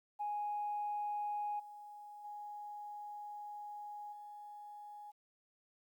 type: tone with level steps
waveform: sine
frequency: 830.6 Hz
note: G#5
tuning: in tune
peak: -35 / -49 / -44 / -48 dBFS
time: 0.19-5.12 s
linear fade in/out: 20 ms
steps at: 1.59 / 2.24 / 4.12 s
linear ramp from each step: 10 ms
effects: tanh soft clip ceiling -31 dBFS + 12-bit